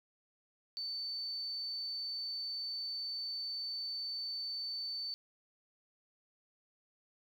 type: tone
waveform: sine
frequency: 4529 Hz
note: C#8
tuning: 36 cents sharp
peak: -37 dBFS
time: 0.77-5.14 s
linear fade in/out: 0 ms
effects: 11-bit